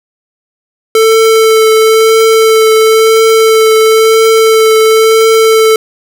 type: tone with vibrato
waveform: square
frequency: 442.9 Hz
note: A4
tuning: 11 cents sharp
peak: -4 dBFS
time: 0.95-5.76 s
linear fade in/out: 2 ms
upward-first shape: triangle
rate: 0.98 Hz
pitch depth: 15 cents each way
effects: none